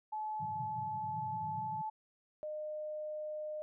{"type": "tone with pitch glide", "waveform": "sine", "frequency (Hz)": [860, 867.5], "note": ["A5", "A5"], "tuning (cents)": [-40, -25], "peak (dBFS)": -36, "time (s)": [0.12, 1.9], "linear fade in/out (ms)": 10, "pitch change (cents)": 15, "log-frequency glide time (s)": [0.29, 1.69]}
{"type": "band-pass noise", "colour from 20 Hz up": "white", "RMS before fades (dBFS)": -47, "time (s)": [0.39, 1.82], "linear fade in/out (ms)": 10, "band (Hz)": [100, 180], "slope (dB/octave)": 96}
{"type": "tone", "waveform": "sine", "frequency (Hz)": 610, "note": "D#5", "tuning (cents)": -34, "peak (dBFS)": -38, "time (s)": [2.43, 3.62], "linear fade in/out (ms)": 0}
{"effects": []}